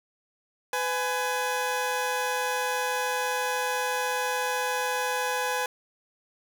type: tone pair together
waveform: 20% pulse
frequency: 502.1 / 836 Hz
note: B4 / G#5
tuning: +29 / +11 cents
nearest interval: major sixth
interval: 882 cents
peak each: -24 dBFS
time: 0.73-5.66 s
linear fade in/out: 2 ms
effects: none